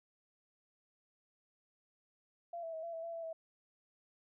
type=tone with pitch steps; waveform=sine; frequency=685 / 658 / 641 / 675 / 655 / 672 / 665 / 651 Hz; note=F5 / E5 / E5 / E5 / E5 / E5 / E5 / E5; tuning=-34 / -3 / -49 / +41 / -11 / +33 / +15 / -22 cents; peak=-40 dBFS; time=2.53-3.33 s; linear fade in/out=5 ms; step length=100 ms; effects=none